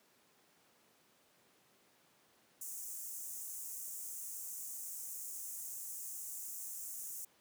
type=high-pass noise; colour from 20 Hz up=pink; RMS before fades=-45 dBFS; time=2.61-7.25 s; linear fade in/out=5 ms; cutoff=6500 Hz; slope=48 dB/octave; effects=pink hiss -69 dBFS RMS until 7.4 s + high-pass 200 Hz 12 dB/octave